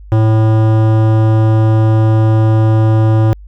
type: tone with hard clipping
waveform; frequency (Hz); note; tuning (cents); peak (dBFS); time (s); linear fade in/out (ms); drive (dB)
sine; 110; A2; 0; -9; 0.12-3.33; 0; 16
effects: added 50 Hz sine -31 dBFS peak until 3.47 s